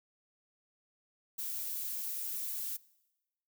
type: noise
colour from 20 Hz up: violet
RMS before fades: -38 dBFS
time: 1.38-2.77 s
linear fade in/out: 10 ms
effects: noise-tail reverb RT60 1.0 s tail -22 dB re dry